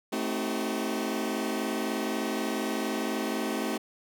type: chord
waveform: sawtooth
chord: A diminished seventh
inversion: none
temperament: just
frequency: 220 / 264 / 316.8 / 380.2 Hz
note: A3 / C4 / Eb4 / Gb4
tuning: 0 / +16 / +31 / +47 cents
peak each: -29 / -30 / -31 / -31 dBFS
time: 0.12-3.78 s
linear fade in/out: 10 ms
effects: none